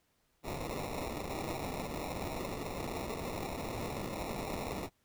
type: noise with sample-and-hold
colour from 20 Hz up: white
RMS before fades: -39 dBFS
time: 0.43-4.9 s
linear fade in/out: 50 ms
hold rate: 1575 Hz
effects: pink hiss -75 dBFS RMS until 5.04 s